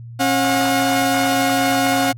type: tone pair together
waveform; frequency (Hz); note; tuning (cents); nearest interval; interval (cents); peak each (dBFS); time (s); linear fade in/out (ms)
sawtooth; 271.3 / 722; C#4 / F#5; -37 / -43; octave + perfect fourth; 1694; -14; 0.19-2.13; 20
effects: added 117 Hz sine -32 dBFS peak until 2.17 s + AAC 64 kbps